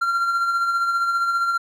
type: tone with tremolo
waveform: triangle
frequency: 1377 Hz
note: F6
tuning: 25 cents flat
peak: -15 dBFS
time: 0.01-1.58 s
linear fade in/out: 10 ms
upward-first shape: sine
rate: 15 Hz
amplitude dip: 40%
effects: none